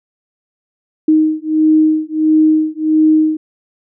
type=beating tone pair; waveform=sine; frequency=311.1 / 312.6 Hz; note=D#4 / D#4; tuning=0 / +8 cents; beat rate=1.5 Hz; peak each=-12 dBFS; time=1.08-3.37 s; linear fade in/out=5 ms; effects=none